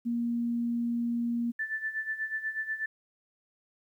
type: tone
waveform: sine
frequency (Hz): 236.1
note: A#3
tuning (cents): +22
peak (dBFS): -27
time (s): 0.05-1.52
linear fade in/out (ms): 20
type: tone with tremolo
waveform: sine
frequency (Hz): 1760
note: A6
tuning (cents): 0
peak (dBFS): -28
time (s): 1.59-2.86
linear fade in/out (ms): 5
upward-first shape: sine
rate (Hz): 8.2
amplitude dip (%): 75
effects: 11-bit